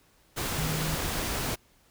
sine tone in noise, 155.56 Hz, D#3, in tune, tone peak -30 dBFS, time 0.57-0.96 s, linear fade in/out 20 ms, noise pink, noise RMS -31 dBFS, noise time 0.36-1.56 s, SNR -2 dB, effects pink hiss -63 dBFS RMS until 1.9 s

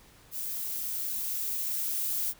violet noise with level ramp, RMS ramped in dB -35 to -30 dBFS, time 0.31-2.34 s, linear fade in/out 50 ms, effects pink hiss -57 dBFS RMS until 2.39 s

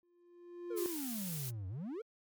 triangle tone with exponential growth, 349.2 Hz, F4, in tune, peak -30 dBFS, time 0.03-0.86 s, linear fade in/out 0 ms, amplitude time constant 180 ms
triangle exponential two-way sweep, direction down then up, 484.8 to 89.2 to 484.8 Hz, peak -37 dBFS, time 0.7-2.02 s, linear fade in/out 10 ms, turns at 1.68 s
blue noise, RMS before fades -43 dBFS, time 0.76-1.51 s, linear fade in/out 20 ms
effects MP3 96 kbps

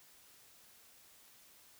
silence, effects white hiss -62 dBFS RMS until 1.79 s

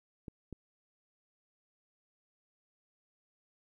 clicks, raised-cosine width 3 ms, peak -30 dBFS, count 2, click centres 0.282 / 0.527 s, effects 12-bit

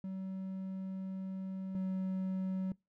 triangle tone pair in turn, 190 / 188.36 Hz, F#3 / F#3, +46 / +31 cents, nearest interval unison, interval 15 cents, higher first, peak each -36 / -31 dBFS, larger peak second, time 0.04-1.75 / 1.75-2.72 s, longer first, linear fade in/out 2 ms, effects noise-tail reverb RT60 0.2 s tail -23 dB re dry

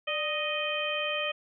harmonic tone with a mistuned harmonic, 622.3 Hz, D#5, in tune, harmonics 1 / 2 / 3 / 4 / 5, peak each -33 / -37 / -38 / -33 / -34 dBFS, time 0.07-1.32 s, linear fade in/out 10 ms, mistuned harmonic 1, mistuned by -80 cents, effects none

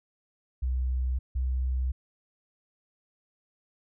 sine tone pair in turn, 63.5 / 63.98 Hz, B1 / C2, +49 / -38 cents, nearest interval unison, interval 13 cents, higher second, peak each -25 dBFS, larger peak neither, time 0.62-1.19 / 1.35-1.92 s, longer neither, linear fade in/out 10 ms, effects none

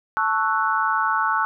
sine chord, F# minor seventh, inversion first, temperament equal, 880 / 1108.7 / 1318.5 / 1480 Hz, A5 / C#6 / E6 / F#6, 0 / 0 / 0 / 0 cents, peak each -24 dBFS, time 0.17-1.45 s, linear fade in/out 0 ms, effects none

